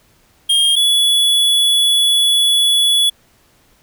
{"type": "tone pair in turn", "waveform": "square", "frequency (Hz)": [3226, 3408], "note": ["G7", "G#7"], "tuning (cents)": [49, 44], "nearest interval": "minor second", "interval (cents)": 95, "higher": "second", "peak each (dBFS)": -11, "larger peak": "neither", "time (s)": [[0.49, 0.76], [0.76, 3.1]], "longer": "second", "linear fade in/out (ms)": 10, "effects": ["pink hiss -54 dBFS RMS until 3.82 s"]}